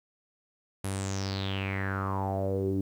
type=tone with low-pass filter sweep; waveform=sawtooth; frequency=97 Hz; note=G2; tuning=18 cents flat; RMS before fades=-31 dBFS; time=0.84-2.81 s; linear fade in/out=5 ms; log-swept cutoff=11000 to 300 Hz; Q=6.7; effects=10-bit